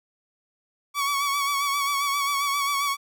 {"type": "tone with vibrato", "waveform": "sawtooth", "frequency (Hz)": 1128, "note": "C#6", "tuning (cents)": 30, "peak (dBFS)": -19, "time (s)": [0.94, 2.97], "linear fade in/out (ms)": 50, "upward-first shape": "sine", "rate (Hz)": 7.5, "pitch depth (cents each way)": 40, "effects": []}